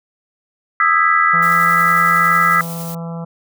sine chord, E major seventh, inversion third, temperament just, 1236.1 / 1318.5 / 1648.1 / 1977.8 Hz, D#6 / E6 / G#6 / B6, -12 / 0 / -14 / +2 cents, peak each -16 / -14 / -20 / -16 dBFS, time 0.8-2.61 s, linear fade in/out 2 ms
harmonic tone, 167.2 Hz, E3, 25 cents sharp, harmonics 1 / 3 / 4 / 5 / 6 / 7 / 8, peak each -24 / -34 / -36 / -38 / -40 / -41 / -42 dBFS, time 1.33-3.25 s, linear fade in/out 10 ms
blue noise with tremolo, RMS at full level -31 dBFS, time 1.42-2.95 s, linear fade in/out 5 ms, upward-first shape sine, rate 11 Hz, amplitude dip 25%
effects none

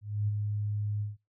sine tone with ADSR envelope, 104.2 Hz, G#2, 6 cents sharp, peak -25 dBFS, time 0.01-1.17 s, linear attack 270 ms, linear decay 23 ms, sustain -4 dB, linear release 160 ms, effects noise-tail reverb RT60 0.2 s tail -21 dB re dry

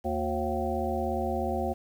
harmonic tone with a mistuned harmonic, 76.9 Hz, D#2, 20 cents flat, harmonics 1 / 3 / 5 / 7 / 9 / 10, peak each -34 / -34 / -34 / -34 / -34 / -34 dBFS, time 0.04-1.74 s, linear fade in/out 20 ms, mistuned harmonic 5, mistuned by -100 cents, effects 9-bit

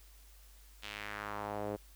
sawtooth tone with band-pass filter sweep, 103.83 Hz, G#2, in tune, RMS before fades -41 dBFS, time 0.82-1.77 s, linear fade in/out 20 ms, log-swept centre 3300 to 460 Hz, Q 1.8, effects added 50 Hz sine -56 dBFS peak until 1.95 s + white hiss -63 dBFS RMS until 1.95 s

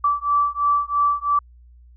sine beating tone pair, 1158 / 1161 Hz, D6 / D6, -25 / -20 cents, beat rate 3 Hz, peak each -20 dBFS, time 0.04-1.39 s, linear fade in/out 5 ms, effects added 60 Hz sine -45 dBFS peak until 1.96 s

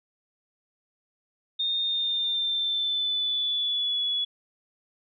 sine tone with pitch glide, 3660 to 3395 Hz, A#7 to G#7, -32 to +37 cents, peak -24 dBFS, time 1.59-4.25 s, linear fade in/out 10 ms, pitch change -131 cents, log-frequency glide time 1.81-4.02 s, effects none

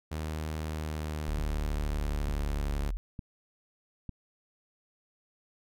sawtooth tone with pitch glide, 77.8 to 72.17 Hz, D#2 to D2, 0 to -30 cents, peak -29 dBFS, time 0.11-2.91 s, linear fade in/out 10 ms, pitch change -130 cents, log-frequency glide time 0.7-2.68 s
sine tone, 42.11 Hz, E1, 38 cents sharp, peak -30 dBFS, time 1.28-2.97 s, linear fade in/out 0 ms
click train, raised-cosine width 5 ms, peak -26 dBFS, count 4, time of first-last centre 1.39-4.093 s, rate 1.11 Hz
effects none

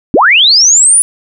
sine linear sweep, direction up, 192.3 to 9956 Hz, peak -3 dBFS, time 0.14-1.02 s, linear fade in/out 0 ms, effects none

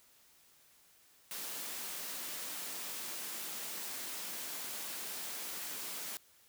white high-pass noise, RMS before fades -42 dBFS, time 1.31-6.17 s, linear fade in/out 0 ms, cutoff 160 Hz, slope 24 dB/octave, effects white hiss -65 dBFS RMS until 6.48 s

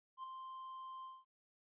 triangle tone with ADSR envelope, 1046.5 Hz, C6, in tune, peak -40 dBFS, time 0.17-1.25 s, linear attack 66 ms, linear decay 4 ms, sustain -5 dB, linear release 210 ms, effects resampled to 8000 Hz

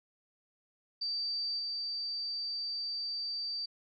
sine tone with level steps, 4644 Hz, D8, 20 cents flat, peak -32 / -34 dBFS, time 1.01-3.66 s, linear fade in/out 10 ms, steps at 1.58 s, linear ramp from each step 20 ms, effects none

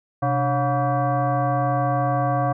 sine tone with frequency modulation, 293.7 Hz, D4, in tune, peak -18 dBFS, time 0.22-2.53 s, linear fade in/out 10 ms, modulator 423 Hz, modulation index 1.9, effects none

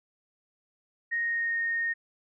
sine tone with pitch glide, 1864.7 to 1848.6 Hz, A#6 to A#6, 0 to -15 cents, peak -26 dBFS, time 1.11-1.94 s, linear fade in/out 20 ms, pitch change -15 cents, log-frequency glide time 1.22-1.6 s, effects none

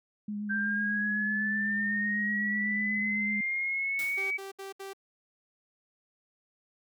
sine tone with vibrato, 207.7 Hz, G#3, in tune, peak -32 dBFS, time 0.28-3.41 s, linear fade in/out 5 ms, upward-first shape triangle, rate 8 Hz, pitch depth 23 cents each way
sine linear sweep, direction up, 1568 to 2283 Hz, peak -28 dBFS, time 0.49-4.38 s, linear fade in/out 20 ms
white noise with exponential decay, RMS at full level -40 dBFS, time 3.99-4.5 s, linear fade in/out 0 ms, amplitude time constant 110 ms
sawtooth tone bursts, 390 Hz, G4, 9 cents flat, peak -35 dBFS, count 4, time 4.17-4.934 s, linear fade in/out 10 ms, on 140 ms, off 68 ms
effects none

